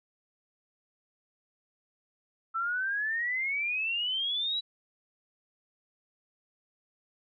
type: exponential sweep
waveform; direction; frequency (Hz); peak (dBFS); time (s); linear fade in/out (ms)
sine; up; 1318.5 to 3951; -28; 2.54-4.61; 20
effects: none